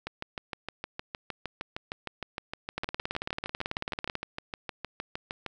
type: two click trains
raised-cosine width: 0.3 ms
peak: -15 / -18 dBFS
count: 26 / 36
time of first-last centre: 2.78-4.154 / 0.07-5.463 s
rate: 18.2 / 6.49 Hz
effects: none